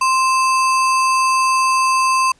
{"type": "tone with sample-and-hold", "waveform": "sine", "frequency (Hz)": 1046.5, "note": "C6", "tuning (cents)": 0, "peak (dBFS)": -12, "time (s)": [0.01, 2.32], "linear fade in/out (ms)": 5, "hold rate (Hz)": 3675, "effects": ["pink hiss -55 dBFS RMS until 2.39 s", "resampled to 22050 Hz"]}